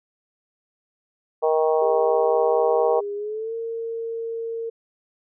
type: harmonic tone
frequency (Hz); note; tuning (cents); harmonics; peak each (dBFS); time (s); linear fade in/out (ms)
157.3; D#3; +19; 3 / 4 / 5 / 6 / 7; -19 / -23 / -25 / -30 / -32; 1.42-3.01; 20
type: tone with pitch glide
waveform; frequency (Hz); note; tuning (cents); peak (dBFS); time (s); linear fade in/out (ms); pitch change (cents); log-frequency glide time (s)
sine; 407.5 to 457.4; G#4 to A#4; -33 to -33; -26; 1.81-4.7; 10; +200; 3.15-3.54
effects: none